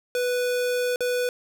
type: tone with dropouts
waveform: square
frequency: 493.9 Hz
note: B4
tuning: in tune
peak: -23 dBFS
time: 0.15-1.29 s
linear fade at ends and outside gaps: 1 ms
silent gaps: 0.96-1.006 s
effects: none